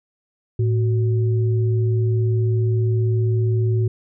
sine tone pair together, 110.63 / 372.1 Hz, A2 / F#4, +10 / +10 cents, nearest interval octave + major sixth, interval 2100 cents, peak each -16 / -26 dBFS, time 0.59-3.88 s, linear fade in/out 5 ms, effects none

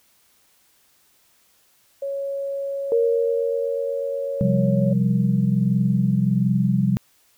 sine tone, 554.4 Hz, C#5, in tune, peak -24 dBFS, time 2.02-4.93 s, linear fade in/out 5 ms
sine tone with exponential decay, 466.2 Hz, A#4, in tune, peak -15 dBFS, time 2.92-6.42 s, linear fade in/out 1 ms, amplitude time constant 760 ms
sine chord, C suspended fourth, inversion none, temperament equal with one note detuned, 130.44 / 174.61 / 196 Hz, C3 / F3 / G3, -5 / 0 / 0 cents, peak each -21 / -22 / -20 dBFS, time 4.41-6.97 s, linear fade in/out 0 ms
effects white hiss -60 dBFS RMS until 7.37 s

